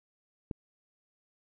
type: click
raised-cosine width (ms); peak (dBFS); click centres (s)
3; -22; 0.512
effects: none